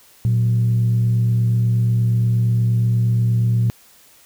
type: tone pair together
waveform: sine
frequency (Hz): 116.57 / 185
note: A#2 / F#3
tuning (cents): 0 / 0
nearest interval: minor sixth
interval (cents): 800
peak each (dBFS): -13 / -25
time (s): 0.25-3.7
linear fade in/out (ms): 0
effects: tanh soft clip ceiling -9 dBFS + white hiss -50 dBFS RMS until 4.25 s